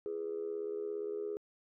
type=tone with amplitude modulation; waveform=sine; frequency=415.3 Hz; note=G#4; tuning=in tune; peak=-31 dBFS; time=0.06-1.37 s; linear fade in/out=0 ms; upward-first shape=sine; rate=77.4 Hz; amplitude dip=80%; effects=tanh soft clip ceiling -29 dBFS